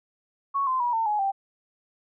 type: tone with pitch steps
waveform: sine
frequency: 1108.7 / 1034.5 / 965.2 / 900.5 / 840.2 / 784 Hz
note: C#6 / C6 / B5 / A5 / G#5 / G5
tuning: 0 / -20 / -40 / +40 / +20 / 0 cents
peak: -22 dBFS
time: 0.54-1.32 s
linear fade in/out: 20 ms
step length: 130 ms
effects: none